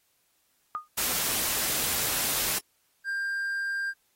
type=tone with exponential decay; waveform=sine; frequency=1229 Hz; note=D#6; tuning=22 cents flat; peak=-25 dBFS; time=0.75-0.88 s; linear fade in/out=0 ms; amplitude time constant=28 ms
type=noise; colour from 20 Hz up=white; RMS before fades=-28 dBFS; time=0.97-2.59 s; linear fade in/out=10 ms
type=tone; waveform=triangle; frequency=1594 Hz; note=G6; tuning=28 cents sharp; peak=-26 dBFS; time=3.04-3.94 s; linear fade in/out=50 ms
effects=white hiss -70 dBFS RMS until 4.15 s + AAC 48 kbps